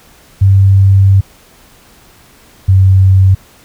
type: tone pair in turn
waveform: sine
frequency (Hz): 97.3 / 95.19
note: G2 / F#2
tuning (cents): -12 / +50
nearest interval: unison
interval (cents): 38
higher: first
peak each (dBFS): -3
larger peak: neither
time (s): 0.41-1.21 / 2.68-3.35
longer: first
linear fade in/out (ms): 10
effects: pink hiss -43 dBFS RMS until 3.64 s